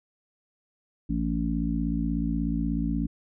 harmonic tone, 56.5 Hz, A1, 47 cents sharp, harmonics 1 / 3 / 4 / 5, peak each -30 / -30 / -30 / -30 dBFS, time 1.09-3.07 s, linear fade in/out 10 ms, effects none

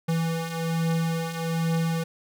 square beating tone pair, 163.8 / 165 Hz, E3 / E3, -11 / +2 cents, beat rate 1.2 Hz, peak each -31 / -26 dBFS, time 0.08-2.04 s, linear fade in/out 10 ms, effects none

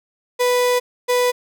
35% pulse tone pair in turn, 493.9 / 493.9 Hz, B4 / B4, 0 / 0 cents, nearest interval unison, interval 0 cents, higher neither, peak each -13 / -13 dBFS, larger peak neither, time 0.39-0.8 / 1.08-1.32 s, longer first, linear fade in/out 20 ms, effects none

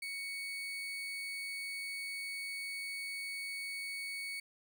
35% pulse tone, 2227 Hz, C#7, 7 cents sharp, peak -37 dBFS, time 0.02-4.4 s, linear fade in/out 5 ms, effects none

